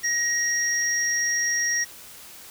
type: tone pair together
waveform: sine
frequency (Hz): 1886 / 5646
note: A#6 / F8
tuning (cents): +20 / +18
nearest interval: octave + perfect fifth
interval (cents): 1898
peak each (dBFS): -24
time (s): 0.03-1.85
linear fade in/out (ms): 20
effects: white hiss -44 dBFS RMS until 2.5 s